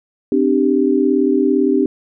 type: chord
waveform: sine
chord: C suspended second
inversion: none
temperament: equal with one note detuned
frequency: 261.6 / 299.3 / 392 Hz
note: C4 / D4 / G4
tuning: 0 / +33 / 0 cents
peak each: -16 dBFS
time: 0.32-1.86 s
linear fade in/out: 2 ms
effects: none